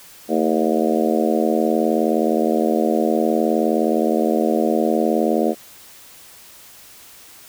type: harmonic tone with a mistuned harmonic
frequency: 79.4 Hz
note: D#2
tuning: 36 cents sharp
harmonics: 3 / 4 / 5 / 6 / 7 / 8 / 9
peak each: -21 / -22 / -23 / -24 / -24 / -25 / -26 dBFS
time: 0.28-5.55 s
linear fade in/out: 50 ms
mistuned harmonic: 3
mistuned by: -100 cents
effects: white hiss -44 dBFS RMS until 7.48 s